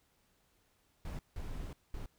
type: noise bursts at uneven times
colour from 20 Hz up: brown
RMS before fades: -41 dBFS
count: 3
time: 1.05-1.19 / 1.36-1.73 / 1.94-2.06 s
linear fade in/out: 2 ms
effects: pink hiss -73 dBFS RMS until 2.18 s